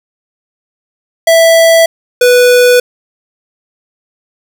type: tone pair in turn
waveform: square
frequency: 659.3 / 492.9 Hz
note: E5 / B4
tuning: 0 / -3 cents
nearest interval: perfect fourth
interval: 503 cents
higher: first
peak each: -4 dBFS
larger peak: neither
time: 1.27-1.86 / 2.21-2.8 s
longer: neither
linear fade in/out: 5 ms
effects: none